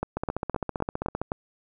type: two click trains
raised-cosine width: 1 ms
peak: -14 / -13 dBFS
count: 17 / 6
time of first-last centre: 0.17-1.216 / 0.03-1.319 s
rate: 15.3 / 3.88 Hz
effects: none